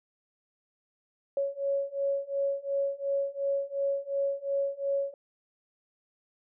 sine beating tone pair, 554.4 / 557.2 Hz, C#5 / C#5, 0 / +9 cents, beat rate 2.8 Hz, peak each -31 / -30 dBFS, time 1.37-5.14 s, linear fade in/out 2 ms, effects none

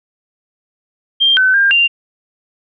sine tone with pitch steps, 3183 / 1519 / 1601 / 2783 Hz, G7 / F#6 / G6 / F7, +26 / +45 / +36 / -7 cents, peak -8 dBFS, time 1.2-1.88 s, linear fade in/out 20 ms, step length 170 ms, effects none

